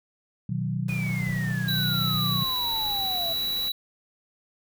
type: chord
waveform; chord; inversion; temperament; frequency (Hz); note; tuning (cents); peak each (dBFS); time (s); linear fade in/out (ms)
sine; B major; none; equal; 123.47 / 155.56 / 185; B2 / D#3 / F#3; 0 / 0 / 0; -29 / -30 / -30; 0.49-2.44; 5
type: noise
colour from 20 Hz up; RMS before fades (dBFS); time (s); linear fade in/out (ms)
pink; -42; 0.88-3.69; 5
type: exponential sweep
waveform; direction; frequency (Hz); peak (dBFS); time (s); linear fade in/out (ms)
sine; down; 2489 to 659.3; -32; 0.89-3.33; 5
type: tone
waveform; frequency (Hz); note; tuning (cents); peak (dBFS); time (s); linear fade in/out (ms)
square; 3927; B7; -11; -26; 1.68-3.72; 5
effects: none